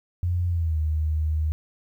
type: tone with pitch glide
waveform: sine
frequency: 88.1 to 77.59 Hz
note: F2 to D#2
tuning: +16 to -4 cents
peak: -21 dBFS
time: 0.23-1.52 s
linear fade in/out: 0 ms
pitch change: -220 cents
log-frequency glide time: 0.48-0.78 s
effects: 10-bit